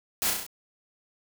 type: noise with echo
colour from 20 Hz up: white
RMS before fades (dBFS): -27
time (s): 0.22-0.3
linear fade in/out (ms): 0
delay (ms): 33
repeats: 5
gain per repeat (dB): -3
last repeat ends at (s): 0.465
effects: none